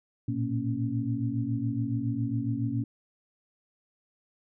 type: tone cluster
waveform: sine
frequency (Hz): 112.4 / 119.6 / 231.4 / 277.5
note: A2 / A#2 / A#3 / C#4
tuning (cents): +37 / +45 / -13 / +2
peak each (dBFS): -33 / -31 / -34 / -32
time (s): 0.28-2.84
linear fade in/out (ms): 5
effects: none